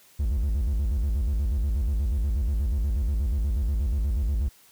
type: tone with vibrato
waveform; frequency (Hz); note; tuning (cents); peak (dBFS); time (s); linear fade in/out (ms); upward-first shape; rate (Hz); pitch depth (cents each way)
triangle; 61.74; B1; 0; -20; 0.19-4.49; 10; square; 8.3; 260
effects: white hiss -56 dBFS RMS until 4.71 s